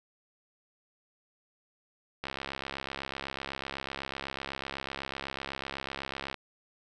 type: click train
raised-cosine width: 0.3 ms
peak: -19 dBFS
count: 280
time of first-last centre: 2.24-6.343 s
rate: 68 Hz
effects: none